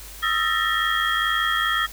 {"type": "tone cluster", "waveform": "sine", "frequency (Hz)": [1264, 1346, 1786, 1891, 3256], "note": ["D#6", "E6", "A6", "A#6", "G#7"], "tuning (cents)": [27, 36, 25, 24, -35], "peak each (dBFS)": -26, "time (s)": [0.22, 1.87], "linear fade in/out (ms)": 20, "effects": ["added 50 Hz sine -41 dBFS peak until 1.92 s", "white hiss -41 dBFS RMS until 1.92 s"]}